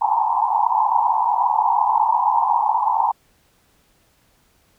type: band-pass noise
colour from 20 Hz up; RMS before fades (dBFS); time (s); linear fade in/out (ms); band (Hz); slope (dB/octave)
pink; -18; 0.01-3.12; 10; 800 to 1000; 96
effects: pink hiss -60 dBFS RMS until 4.78 s